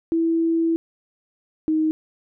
sine tone pair in turn, 329.6 / 313.5 Hz, E4 / D#4, 0 / +13 cents, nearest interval minor second, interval 87 cents, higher first, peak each -17 dBFS, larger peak neither, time 0.12-0.76 / 1.68-1.91 s, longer first, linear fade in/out 0 ms, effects none

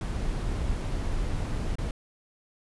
brown noise with dropouts, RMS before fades -29 dBFS, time 0.01-1.91 s, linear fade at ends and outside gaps 2 ms, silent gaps 1.755-1.784 s, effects resampled to 24000 Hz

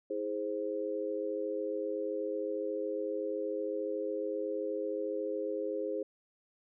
sine chord, E augmented, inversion none, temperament equal with one note detuned, 321.7 / 415.3 / 523.3 Hz, E4 / G#4 / B#4, -42 / 0 / 0 cents, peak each -39 / -36 / -36 dBFS, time 0.1-6.03 s, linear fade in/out 5 ms, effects none

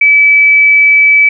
sine tone, 2299 Hz, D7, 37 cents flat, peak -3 dBFS, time 0.01-1.29 s, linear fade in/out 5 ms, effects none

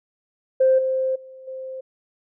sine tone with level steps, 523.3 Hz, C5, in tune, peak -12 / -19 / -39 / -30 dBFS, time 0.6-1.81 s, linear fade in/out 10 ms, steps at 0.78 / 1.15 / 1.47 s, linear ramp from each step 10 ms, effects tanh soft clip ceiling -8 dBFS

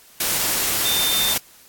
sine tone in noise, 3597 Hz, A7, 37 cents sharp, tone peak -20 dBFS, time 0.85-1.34 s, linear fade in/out 5 ms, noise white, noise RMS -21 dBFS, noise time 0.2-1.38 s, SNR -2 dB, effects white hiss -49 dBFS RMS until 1.68 s + AAC 64 kbps

